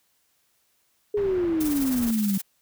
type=exponential sweep; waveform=sine; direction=down; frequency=421.3 to 191.2 Hz; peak=-21 dBFS; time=1.14-2.38 s; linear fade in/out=5 ms
type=low-pass noise; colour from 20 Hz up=pink; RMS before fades=-39 dBFS; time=1.17-2.11 s; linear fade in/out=2 ms; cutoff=1900 Hz; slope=12 dB/octave
type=noise with tremolo; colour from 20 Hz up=blue; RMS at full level=-31 dBFS; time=1.6-2.42 s; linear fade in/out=10 ms; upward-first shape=triangle; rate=19 Hz; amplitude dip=65%
effects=white hiss -68 dBFS RMS until 2.61 s